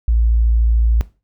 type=tone; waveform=sine; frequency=56.8 Hz; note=A#1; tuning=44 cents flat; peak=-11 dBFS; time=0.08-1.01 s; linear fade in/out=0 ms; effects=noise-tail reverb RT60 0.3 s tail -17 dB re dry